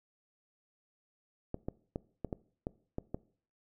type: clicks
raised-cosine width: 2 ms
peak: -22 dBFS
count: 8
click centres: 1.544 / 1.685 / 1.959 / 2.247 / 2.328 / 2.669 / 2.984 / 3.145 s
effects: noise-tail reverb RT60 0.5 s tail -21 dB re dry